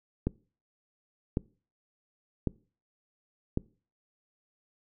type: click train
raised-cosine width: 3 ms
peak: -14 dBFS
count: 4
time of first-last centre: 0.27-3.574 s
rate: 0.908 Hz
effects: noise-tail reverb RT60 0.4 s tail -23 dB re dry